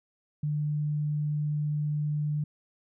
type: tone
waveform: sine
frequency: 149.2 Hz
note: D3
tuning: 28 cents sharp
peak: -26 dBFS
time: 0.43-2.44 s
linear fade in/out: 5 ms
effects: none